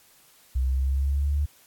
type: linear sweep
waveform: sine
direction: up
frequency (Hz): 63.5 to 73.42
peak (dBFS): -21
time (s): 0.55-1.46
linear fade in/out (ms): 10
effects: white hiss -57 dBFS RMS until 1.66 s + AAC 64 kbps